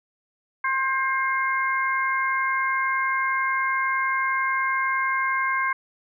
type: harmonic tone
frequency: 531 Hz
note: C5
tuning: 25 cents sharp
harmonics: 2 / 3 / 4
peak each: -24 / -26 / -27 dBFS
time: 0.64-5.73 s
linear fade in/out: 5 ms
effects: none